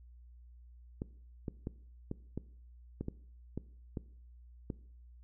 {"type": "clicks", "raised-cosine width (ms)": 3, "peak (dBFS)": -24, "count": 10, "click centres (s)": [1.019, 1.482, 1.671, 2.114, 2.376, 3.01, 3.084, 3.576, 3.972, 4.702], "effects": ["noise-tail reverb RT60 0.6 s tail -20 dB re dry", "added 60 Hz sine -53 dBFS peak until 5.23 s"]}